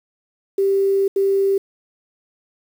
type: tone bursts at uneven times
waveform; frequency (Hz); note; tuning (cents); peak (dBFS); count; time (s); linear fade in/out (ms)
sine; 392; G4; 0; -14; 2; 0.58-1.08 / 1.16-1.58; 5
effects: 7-bit